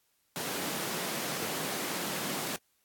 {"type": "high-pass noise", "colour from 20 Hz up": "pink", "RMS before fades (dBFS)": -35, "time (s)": [0.36, 2.56], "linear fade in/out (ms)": 0, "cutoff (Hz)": 160, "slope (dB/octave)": 24, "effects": ["white hiss -73 dBFS RMS until 2.84 s", "AAC 64 kbps"]}